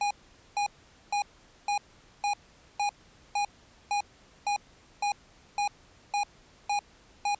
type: tone bursts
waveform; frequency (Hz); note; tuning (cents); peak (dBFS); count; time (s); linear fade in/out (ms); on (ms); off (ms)
square; 819; G#5; -24; -26; 14; 0.01-7.348; 2; 97; 460
effects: pink hiss -58 dBFS RMS until 7.39 s + resampled to 16000 Hz